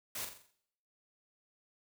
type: noise with echo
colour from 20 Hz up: white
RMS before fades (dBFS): -40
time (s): 0.15-0.25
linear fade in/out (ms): 5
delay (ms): 43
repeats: 6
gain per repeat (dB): -6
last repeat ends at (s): 0.508
effects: noise-tail reverb RT60 0.7 s tail -18 dB re dry